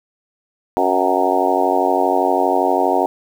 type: harmonic tone with a mistuned harmonic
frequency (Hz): 92.5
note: F#2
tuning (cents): 0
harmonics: 3 / 4 / 5 / 6 / 7 / 8 / 9 / 10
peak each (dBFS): -23 / -21 / -23 / -25 / -21 / -19 / -23 / -22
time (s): 0.77-3.06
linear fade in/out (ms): 0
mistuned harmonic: 9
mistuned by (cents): -27
effects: 7-bit